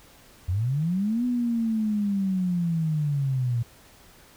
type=linear two-way sweep; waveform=sine; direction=up then down; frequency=82.8 to 248.8 to 115.7 Hz; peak=-22 dBFS; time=0.48-3.63 s; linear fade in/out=10 ms; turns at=1.25 s; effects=pink hiss -53 dBFS RMS until 4.36 s